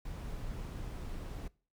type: noise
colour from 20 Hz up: brown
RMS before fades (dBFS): -41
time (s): 0.05-1.48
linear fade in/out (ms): 5
effects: noise-tail reverb RT60 0.4 s tail -23 dB re dry